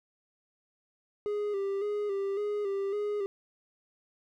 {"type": "tone with vibrato", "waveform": "triangle", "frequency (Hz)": 404.5, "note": "G#4", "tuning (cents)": -46, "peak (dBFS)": -27, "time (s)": [1.26, 3.26], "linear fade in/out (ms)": 0, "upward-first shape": "square", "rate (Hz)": 1.8, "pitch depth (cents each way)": 44, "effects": []}